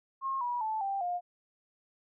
sine tone with pitch steps, 1075 / 968.8 / 873.2 / 786.9 / 709.2 Hz, C6 / B5 / A5 / G5 / F5, +47 / -34 / -13 / +6 / +26 cents, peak -30 dBFS, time 0.21-1.21 s, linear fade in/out 50 ms, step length 200 ms, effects none

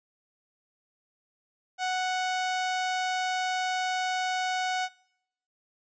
sawtooth tone, 740 Hz, F#5, in tune, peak -23 dBFS, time 1.78-4.89 s, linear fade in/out 50 ms, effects noise-tail reverb RT60 0.8 s tail -24 dB re dry + resampled to 16000 Hz

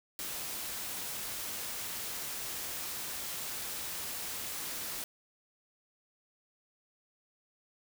white noise, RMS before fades -39 dBFS, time 0.19-5.04 s, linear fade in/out 0 ms, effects none

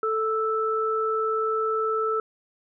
sine tone pair together, 440 / 1318.5 Hz, A4 / E6, 0 / 0 cents, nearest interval octave + perfect fifth, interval 1900 cents, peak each -25 dBFS, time 0.03-2.2 s, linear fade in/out 2 ms, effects none

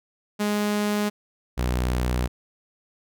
sawtooth tone pair in turn, 207.9 / 61.81 Hz, G#3 / B1, +2 / +2 cents, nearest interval octave + major sixth, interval 2100 cents, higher first, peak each -18 dBFS, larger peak neither, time 0.39-1.1 / 1.57-2.28 s, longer neither, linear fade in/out 20 ms, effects none

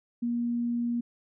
sine tone, 237.7 Hz, A#3, 34 cents sharp, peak -26 dBFS, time 0.22-1.01 s, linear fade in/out 10 ms, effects none

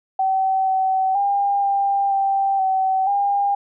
sine tone with pitch steps, 765 / 761 / 802 / 795 / 784 / 762 / 804 Hz, G5 / F#5 / G5 / G5 / G5 / G5 / G5, -42 / +48 / +39 / +24 / 0 / -49 / +44 cents, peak -16 dBFS, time 0.19-3.55 s, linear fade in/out 5 ms, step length 480 ms, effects none

